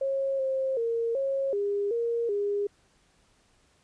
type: tone with pitch steps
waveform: sine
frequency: 543 / 531 / 461.9 / 544 / 405.1 / 467.1 / 407.2 Hz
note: C#5 / C5 / A#4 / C#5 / G#4 / A#4 / G#4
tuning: -36 / +25 / -16 / -33 / -43 / +3 / -34 cents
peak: -25 dBFS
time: 0.01-2.67 s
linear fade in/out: 5 ms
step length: 380 ms
effects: pink hiss -65 dBFS RMS until 3.83 s + resampled to 22050 Hz